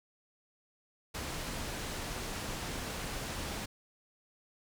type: low-pass noise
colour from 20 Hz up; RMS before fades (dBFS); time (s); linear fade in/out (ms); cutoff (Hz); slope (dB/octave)
pink; -39; 1.14-3.66; 10; 10000; 12
effects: none